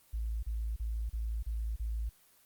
sine tone bursts, 55.5 Hz, A1, 16 cents sharp, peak -32 dBFS, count 6, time 0.13-2.095 s, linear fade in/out 10 ms, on 300 ms, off 33 ms, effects white hiss -64 dBFS RMS until 2.45 s + Opus 24 kbps

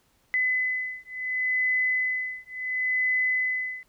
sine beating tone pair, 2015 / 2015.71 Hz, B6 / B6, +34 / +35 cents, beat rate 0.71 Hz, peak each -27 dBFS, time 0.34-3.83 s, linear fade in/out 0 ms, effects pink hiss -66 dBFS RMS until 3.88 s

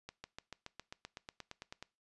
accelerating click train, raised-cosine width 0.2 ms, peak -28 dBFS, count 15, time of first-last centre 0.09-1.826 s, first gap 150 ms, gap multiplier 0.97, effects noise-tail reverb RT60 0.3 s tail -22 dB re dry + resampled to 24000 Hz

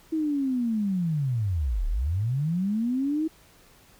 sine linear two-way sweep, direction down then up, 323.6 to 33.63 to 323.6 Hz, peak -23 dBFS, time 0.12-3.28 s, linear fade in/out 10 ms, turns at 1.87 s, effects pink hiss -56 dBFS RMS until 3.99 s

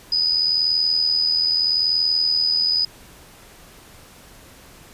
sine tone with amplitude modulation, 4978 Hz, D#8, in tune, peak -14 dBFS, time 0.12-2.85 s, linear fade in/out 5 ms, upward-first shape sine, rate 80.8 Hz, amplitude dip 55%, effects pink hiss -46 dBFS RMS until 4.93 s + resampled to 32000 Hz

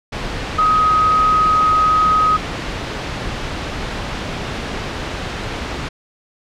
sine tone in noise, 1260 Hz, D#6, 21 cents sharp, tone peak -11 dBFS, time 0.58-2.37 s, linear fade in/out 10 ms, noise pink, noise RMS -24 dBFS, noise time 0.12-5.89 s, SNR +10 dB, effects low-pass 4000 Hz 12 dB/octave

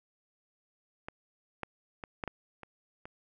clicks, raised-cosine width 0.5 ms, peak -24 / -20 / -25 / -19 / -20 / -30 / -29 dBFS, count 7, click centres 1.085 / 1.633 / 2.038 / 2.238 / 2.277 / 2.633 / 3.055 s, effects none

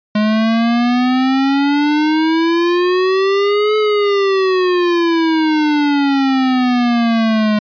square exponential two-way sweep, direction up then down, 210 to 430 to 210 Hz, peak -12 dBFS, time 0.15-7.59 s, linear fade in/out 5 ms, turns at 3.77 s, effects resampled to 11025 Hz

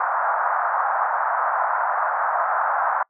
pink band-pass noise, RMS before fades -22 dBFS, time 0-3.03 s, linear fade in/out 2 ms, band 690 to 1500 Hz, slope 48 dB/octave, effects noise-tail reverb RT60 0.1 s tail -25 dB re dry

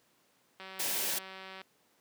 click train, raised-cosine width 0.3 ms, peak -30 dBFS, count 194, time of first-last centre 0.6-1.616 s, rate 190 Hz
white band-stop noise, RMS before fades -33 dBFS, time 0.79-1.19 s, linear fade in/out 10 ms, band 1000 to 1500 Hz, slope 96 dB/octave
effects pink hiss -69 dBFS RMS until 2 s + high-pass 200 Hz 12 dB/octave

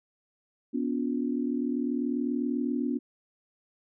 sine tone cluster, 245.6 / 285.9 / 353.3 Hz, B3 / D4 / F4, -9 / -46 / +20 cents, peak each -29 / -30 / -36 dBFS, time 0.73-2.99 s, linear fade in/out 20 ms, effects none

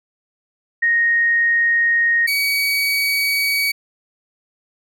sine / 30% pulse tone pair in turn, 1864.7 / 2263 Hz, A#6 / C#7, 0 / +35 cents, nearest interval minor third, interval 335 cents, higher second, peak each -13 / -14 dBFS, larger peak first, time 0.82-2.27 / 2.27-3.72 s, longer neither, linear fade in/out 10 ms, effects none

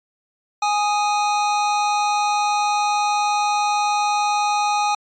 square tone pair together, 830 / 1243.6 Hz, G#5 / D#6, -1 / -1 cents, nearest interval perfect fifth, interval 700 cents, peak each -19 / -25 dBFS, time 0.62-4.95 s, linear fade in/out 5 ms, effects resampled to 16000 Hz

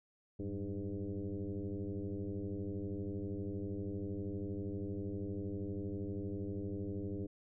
sine tone with frequency modulation, 105.6 Hz, G#2, 29 cents sharp, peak -37 dBFS, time 0.39-7.27 s, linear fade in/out 10 ms, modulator 99.3 Hz, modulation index 3.4, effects none

